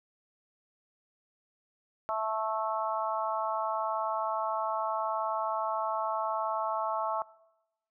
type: harmonic tone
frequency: 219.2 Hz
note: A3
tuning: 6 cents flat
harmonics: 3 / 4 / 5 / 6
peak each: -33 / -34 / -35 / -36 dBFS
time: 2.09-7.22 s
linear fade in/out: 0 ms
effects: noise-tail reverb RT60 0.9 s tail -21 dB re dry